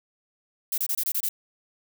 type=noise bursts; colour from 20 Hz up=violet; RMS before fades=-26 dBFS; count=7; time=0.72-1.29 s; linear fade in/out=5 ms; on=60 ms; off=25 ms; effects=none